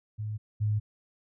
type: tone pair in turn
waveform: sine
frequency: 106.9 / 105.86 Hz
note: A2 / G#2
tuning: -49 / +34 cents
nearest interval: unison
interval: 17 cents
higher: first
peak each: -31 / -24 dBFS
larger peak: second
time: 0.18-0.38 / 0.6-0.8 s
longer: neither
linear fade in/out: 20 ms
effects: none